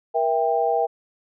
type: chord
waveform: sine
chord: E diminished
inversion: second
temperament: just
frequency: 474.7 / 659.3 / 791.1 Hz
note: Bb4 / E5 / G5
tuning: +31 / 0 / +16 cents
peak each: -23 / -23 / -22 dBFS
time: 0.14-0.87 s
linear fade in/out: 20 ms
effects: none